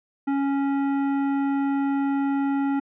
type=tone with hard clipping; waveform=sine; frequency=277.2 Hz; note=C#4; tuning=in tune; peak=-23 dBFS; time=0.27-2.8 s; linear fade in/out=10 ms; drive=14 dB; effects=low-pass 2000 Hz 12 dB/octave